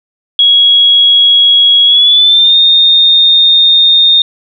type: tone with pitch glide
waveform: sine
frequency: 3322 to 3665 Hz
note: G#7 to A#7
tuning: 0 to -30 cents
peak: -3 dBFS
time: 0.39-4.22 s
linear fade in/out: 2 ms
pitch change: +170 cents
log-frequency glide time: 1.85-2.56 s
effects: none